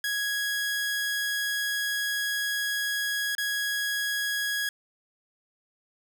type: tone with dropouts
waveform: sawtooth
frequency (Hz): 1661.2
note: G#6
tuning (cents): 0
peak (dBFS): -23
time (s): 0.04-4.69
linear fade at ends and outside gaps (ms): 2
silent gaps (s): 3.351-3.381
effects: none